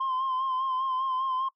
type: tone with vibrato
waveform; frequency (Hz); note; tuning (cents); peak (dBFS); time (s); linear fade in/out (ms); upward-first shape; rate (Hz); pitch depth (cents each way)
sine; 1046.5; C6; 0; -24; 0-1.49; 10; sine; 5; 41
effects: noise-tail reverb RT60 0.1 s tail -21 dB re dry + tanh soft clip ceiling -24 dBFS